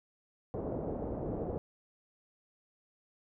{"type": "low-pass noise", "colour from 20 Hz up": "white", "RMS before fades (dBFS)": -37, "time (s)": [0.54, 1.58], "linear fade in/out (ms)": 0, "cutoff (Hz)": 590, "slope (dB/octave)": 24, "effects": []}